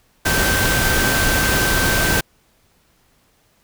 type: tone in noise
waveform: sine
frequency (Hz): 1555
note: G6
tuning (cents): -14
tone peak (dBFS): -20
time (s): 0.25-2.21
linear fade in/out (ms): 10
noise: pink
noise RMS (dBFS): -18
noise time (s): 0.25-2.21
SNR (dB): -5
effects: pink hiss -59 dBFS RMS until 3.63 s